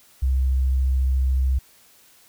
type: tone with vibrato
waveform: sine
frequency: 65.41 Hz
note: C2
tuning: in tune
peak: -17 dBFS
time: 0.22-1.59 s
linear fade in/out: 10 ms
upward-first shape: sine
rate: 14 Hz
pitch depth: 13 cents each way
effects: white hiss -54 dBFS RMS until 2.28 s